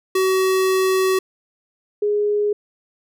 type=tone pair in turn; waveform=square / sine; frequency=377.6 / 415.1 Hz; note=F#4 / G#4; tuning=+35 / -1 cents; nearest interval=major second; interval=164 cents; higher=second; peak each=-16 dBFS; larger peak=neither; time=0.15-1.19 / 2.02-2.53 s; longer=first; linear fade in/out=5 ms; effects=none